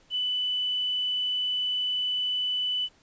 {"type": "tone with quantisation", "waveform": "sine", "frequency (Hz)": 2989, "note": "F#7", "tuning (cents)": 17, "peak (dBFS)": -25, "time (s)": [0.1, 2.89], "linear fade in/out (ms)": 50, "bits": 9, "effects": ["pink hiss -61 dBFS RMS until 3.02 s", "resampled to 16000 Hz"]}